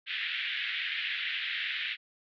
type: band-pass noise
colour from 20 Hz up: pink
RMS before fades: -34 dBFS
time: 0.06-1.97 s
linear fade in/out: 50 ms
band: 1700 to 3600 Hz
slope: 48 dB/octave
effects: none